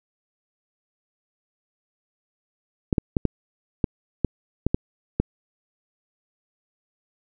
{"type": "clicks", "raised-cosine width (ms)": 3, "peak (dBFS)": -6, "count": 9, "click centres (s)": [2.928, 2.982, 3.168, 3.253, 3.842, 4.247, 4.666, 4.745, 5.2], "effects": []}